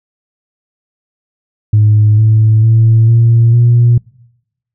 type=tone with pitch steps; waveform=sine; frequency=106.3 / 109.41 / 112.62 / 115.92 / 119.32 Hz; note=G#2 / A2 / A2 / A#2 / A#2; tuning=+41 / -9 / +41 / -9 / +41 cents; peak=-3 dBFS; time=1.73-3.98 s; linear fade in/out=5 ms; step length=450 ms; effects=noise-tail reverb RT60 0.9 s tail -25 dB re dry + tanh soft clip ceiling -1 dBFS